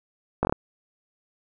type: slowing click train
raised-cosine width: 1 ms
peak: -8 dBFS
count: 5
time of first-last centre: 0.43-0.525 s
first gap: 19 ms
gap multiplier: 1.15
effects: none